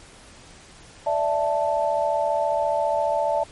sine chord, D suspended second, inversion none, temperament equal with one note detuned, 584.6 / 659.3 / 880 Hz, D5 / E5 / A5, -8 / 0 / 0 cents, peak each -24 dBFS, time 1.06-3.44 s, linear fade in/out 10 ms, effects pink hiss -47 dBFS RMS until 3.51 s + MP3 48 kbps

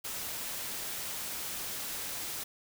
white noise, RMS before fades -38 dBFS, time 0.04-2.44 s, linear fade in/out 10 ms, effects none

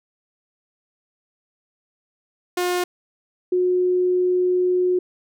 sawtooth / sine tone pair in turn, 357.6 / 362.8 Hz, F4 / F#4, +41 / -34 cents, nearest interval unison, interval 25 cents, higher second, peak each -16 dBFS, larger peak neither, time 2.57-2.84 / 3.52-4.99 s, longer second, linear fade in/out 5 ms, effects none

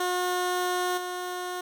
15% pulse tone with level steps, 360.6 Hz, F#4, 45 cents flat, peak -19 / -25 dBFS, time 0-1.61 s, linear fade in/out 5 ms, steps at 0.97 s, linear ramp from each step 10 ms, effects none

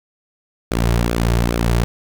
sawtooth tone with flanger, 58.27 Hz, A#1, in tune, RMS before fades -17 dBFS, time 0.71-1.84 s, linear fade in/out 0 ms, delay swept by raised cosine 1 to 4 ms, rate 2.4 Hz, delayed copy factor -0.65, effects none

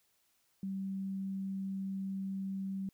sine tone, 193.2 Hz, G3, 25 cents flat, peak -35 dBFS, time 0.63-2.89 s, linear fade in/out 2 ms, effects white hiss -74 dBFS RMS until 2.93 s

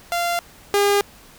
sawtooth tone pair in turn, 692 / 405 Hz, F5 / G#4, -16 / -43 cents, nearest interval major sixth, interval 927 cents, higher first, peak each -16 / -11 dBFS, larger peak second, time 0.12-0.39 / 0.74-1.01 s, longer neither, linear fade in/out 0 ms, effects pink hiss -47 dBFS RMS until 1.38 s

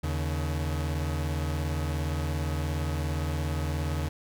40% pulse tone pair together, 79 / 140.76 Hz, D#2 / C#3, +27 / +27 cents, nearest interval minor seventh, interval 1000 cents, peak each -28 / -32 dBFS, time 0.03-4.09 s, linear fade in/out 10 ms, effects none

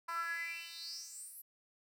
10% pulse tone with high-pass filter sweep, 335.2 Hz, E4, 29 cents sharp, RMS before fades -43 dBFS, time 0.08-1.42 s, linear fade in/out 10 ms, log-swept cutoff 1100 to 12000 Hz, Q 7.9, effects none

